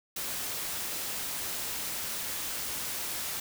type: noise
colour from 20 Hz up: white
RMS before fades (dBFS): -35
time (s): 0.16-3.4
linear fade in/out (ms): 5
effects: none